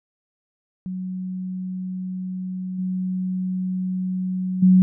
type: tone with level steps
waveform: sine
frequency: 185 Hz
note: F#3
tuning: in tune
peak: -26 / -22 / -10 dBFS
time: 0.86-4.82 s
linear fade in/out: 0 ms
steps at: 2.78 / 4.62 s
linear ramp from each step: 10 ms
effects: none